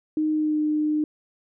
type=tone with pitch glide; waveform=sine; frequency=308.8 to 303.7 Hz; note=D#4 to D#4; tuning=-13 to -42 cents; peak=-20 dBFS; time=0.17-1.04 s; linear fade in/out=2 ms; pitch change=-29 cents; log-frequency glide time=0.31-0.6 s; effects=none